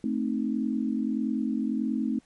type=chord; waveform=sine; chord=A diminished; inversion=none; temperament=equal; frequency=220 / 261.6 / 311.1 Hz; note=A3 / C4 / Eb4; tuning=0 / 0 / 0 cents; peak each=-28 / -29 / -32 dBFS; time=0.04-2.19 s; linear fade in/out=2 ms; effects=pink hiss -64 dBFS RMS until 2.25 s + MP3 48 kbps